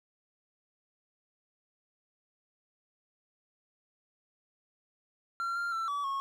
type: tone with pitch steps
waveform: triangle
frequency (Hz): 1371 / 1392 / 1339 / 1145 / 1095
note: F6 / F6 / E6 / D6 / C#6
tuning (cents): -32 / -6 / +27 / -44 / -22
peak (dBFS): -29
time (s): 5.4-6.2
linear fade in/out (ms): 0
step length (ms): 160
effects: none